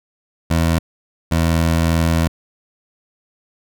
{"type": "tone bursts at uneven times", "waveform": "20% pulse", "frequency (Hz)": 82.41, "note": "E2", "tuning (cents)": 0, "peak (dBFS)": -9, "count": 2, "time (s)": [[0.5, 0.79], [1.31, 2.28]], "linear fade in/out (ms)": 10, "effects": []}